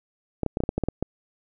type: clicks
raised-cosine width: 2 ms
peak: -11 dBFS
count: 10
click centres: 0.433 / 0.463 / 0.571 / 0.604 / 0.637 / 0.691 / 0.78 / 0.837 / 0.886 / 1.026 s
effects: none

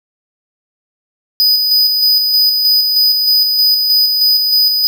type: tone with tremolo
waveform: square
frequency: 4978 Hz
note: D#8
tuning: in tune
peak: -8 dBFS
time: 1.4-4.87 s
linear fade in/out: 0 ms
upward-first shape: square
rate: 3.2 Hz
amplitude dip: 35%
effects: none

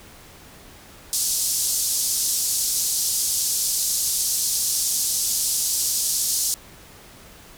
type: band-pass noise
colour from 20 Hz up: pink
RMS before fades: -23 dBFS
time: 1.13-6.54 s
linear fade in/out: 0 ms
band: 5100 to 13000 Hz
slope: 24 dB/octave
effects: pink hiss -46 dBFS RMS until 7.57 s

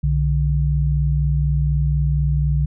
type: tone pair together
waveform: sine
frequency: 62.74 / 146.83 Hz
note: B1 / D3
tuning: +28 / 0 cents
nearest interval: octave + minor third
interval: 1472 cents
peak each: -18 dBFS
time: 0.03-2.66 s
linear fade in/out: 10 ms
effects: none

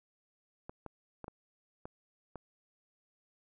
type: clicks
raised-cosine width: 1 ms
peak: -29 dBFS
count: 6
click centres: 0.695 / 0.863 / 1.243 / 1.281 / 1.855 / 2.357 s
effects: none

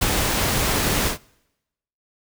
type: noise with ADSR envelope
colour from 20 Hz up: pink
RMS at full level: -18 dBFS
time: 0.01-1.18 s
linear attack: 15 ms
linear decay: 7 ms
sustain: -3 dB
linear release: 110 ms
effects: noise-tail reverb RT60 0.9 s tail -25 dB re dry

